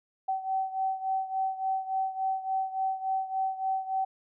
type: beating tone pair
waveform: sine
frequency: 764 / 767.5 Hz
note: G5 / G5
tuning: -45 / -37 cents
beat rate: 3.5 Hz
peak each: -29 / -33 dBFS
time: 0.28-4.05 s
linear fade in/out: 10 ms
effects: none